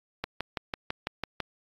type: click train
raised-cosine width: 0.3 ms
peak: -14 dBFS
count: 8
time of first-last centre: 0.24-1.403 s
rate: 6.02 Hz
effects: AAC 32 kbps